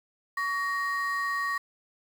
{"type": "ring-modulated tone", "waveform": "triangle", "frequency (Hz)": 1500, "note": "F#6", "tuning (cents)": 23, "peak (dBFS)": -22, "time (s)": [0.37, 1.58], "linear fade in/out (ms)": 5, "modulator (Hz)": 371, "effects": ["8-bit"]}